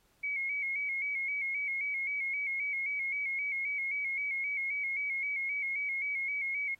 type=tone with vibrato; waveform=sine; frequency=2217 Hz; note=C#7; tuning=in tune; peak=-31 dBFS; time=0.23-6.75 s; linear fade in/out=10 ms; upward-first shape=square; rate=3.8 Hz; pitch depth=46 cents each way; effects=pink hiss -70 dBFS RMS until 6.79 s + AAC 48 kbps